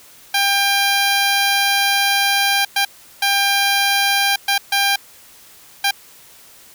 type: tone bursts at uneven times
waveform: 10% pulse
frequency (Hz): 797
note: G5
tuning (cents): +28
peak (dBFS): -6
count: 6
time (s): 0.34-2.65 / 2.76-2.85 / 3.22-4.36 / 4.48-4.58 / 4.72-4.96 / 5.84-5.91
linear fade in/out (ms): 5
effects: white hiss -45 dBFS RMS until 6.74 s